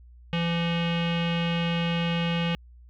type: tone with low-pass filter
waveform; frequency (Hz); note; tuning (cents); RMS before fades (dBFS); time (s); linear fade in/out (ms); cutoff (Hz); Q
square; 169.3; E3; +46; -26; 0.33-2.55; 0; 2900; 5
effects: added 60 Hz sine -47 dBFS peak until 2.89 s